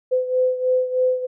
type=beating tone pair; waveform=sine; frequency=508 / 511.2 Hz; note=B4 / C5; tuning=+49 / -40 cents; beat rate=3.2 Hz; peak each=-18 / -23 dBFS; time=0.11-1.27 s; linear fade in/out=20 ms; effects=none